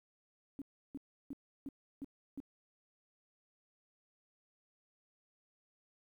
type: tone bursts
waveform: sine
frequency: 277.2 Hz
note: C#4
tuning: in tune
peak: -40 dBFS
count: 6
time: 0.59-2.402 s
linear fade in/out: 0 ms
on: 27 ms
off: 330 ms
effects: 12-bit